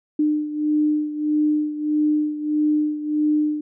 sine beating tone pair, 301.3 / 302.9 Hz, D4 / D#4, +44 / -46 cents, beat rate 1.6 Hz, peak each -19 / -24 dBFS, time 0.19-3.61 s, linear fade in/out 5 ms, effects none

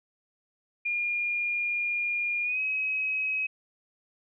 sine tone with pitch glide, 2418 to 2546 Hz, D7 to D#7, +50 to +39 cents, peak -26 dBFS, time 0.85-3.47 s, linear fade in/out 10 ms, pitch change +89 cents, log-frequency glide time 2.43-2.6 s, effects none

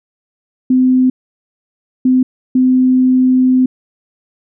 sine tone bursts at uneven times, 256.2 Hz, C4, 36 cents flat, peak -7 dBFS, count 3, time 0.7-1.1 / 2.05-2.23 / 2.55-3.66 s, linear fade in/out 5 ms, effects none

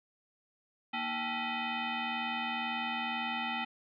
sine tone with frequency modulation, 866 Hz, A5, 28 cents flat, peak -32 dBFS, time 0.93-3.65 s, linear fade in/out 10 ms, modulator 550 Hz, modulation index 4.1, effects none

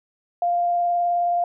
sine tone with vibrato, 698.5 Hz, F5, in tune, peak -18 dBFS, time 0.42-1.44 s, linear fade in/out 2 ms, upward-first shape sine, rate 19 Hz, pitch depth 11 cents each way, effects none

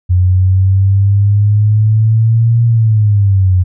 sine exponential two-way sweep, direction up then down, 89.8 to 117.4 to 89.8 Hz, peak -6 dBFS, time 0.09-3.64 s, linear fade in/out 20 ms, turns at 2.65 s, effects none

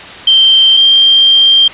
sine tone pair in turn, 3136 / 3174 Hz, G7 / G7, 0 / +21 cents, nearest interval unison, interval 21 cents, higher second, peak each -3 dBFS, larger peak neither, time 0.27-0.77 / 0.77-1.68 s, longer second, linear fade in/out 5 ms, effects white hiss -28 dBFS RMS until 1.73 s + resampled to 8000 Hz

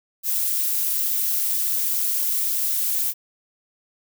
violet noise with amplitude modulation, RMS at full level -20 dBFS, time 0.23-3.14 s, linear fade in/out 50 ms, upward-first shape sine, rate 222 Hz, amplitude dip 60%, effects none

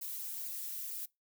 violet noise with flanger, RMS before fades -41 dBFS, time 0.01-1.06 s, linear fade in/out 10 ms, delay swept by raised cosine 0.42 to 6.02 ms, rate 2.2 Hz, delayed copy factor +0.7, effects noise-tail reverb RT60 0.2 s tail -23 dB re dry

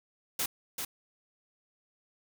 white noise with echo, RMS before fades -31 dBFS, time 0.39-0.46 s, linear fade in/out 5 ms, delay 390 ms, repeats 1, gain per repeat -5 dB, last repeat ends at 0.85 s, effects none

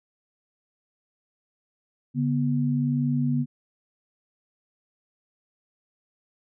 sine tone pair together, 142.9 / 244.2 Hz, D3 / B3, -47 / -19 cents, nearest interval major sixth, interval 928 cents, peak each -24 dBFS, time 2.14-3.46 s, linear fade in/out 50 ms, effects none

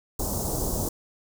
pink band-stop noise, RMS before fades -28 dBFS, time 0.19-0.89 s, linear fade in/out 5 ms, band 860 to 6000 Hz, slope 24 dB/octave, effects none

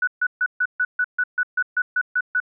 sine tone bursts, 1480 Hz, F#6, in tune, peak -17 dBFS, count 13, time 0.02-2.402 s, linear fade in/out 5 ms, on 54 ms, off 140 ms, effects none

